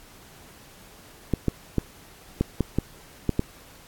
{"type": "clicks", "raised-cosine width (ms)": 3, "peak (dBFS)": -8, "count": 8, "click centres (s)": [1.337, 1.483, 1.783, 2.41, 2.607, 2.786, 3.293, 3.394], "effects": ["pink hiss -50 dBFS RMS until 3.87 s", "AAC 64 kbps"]}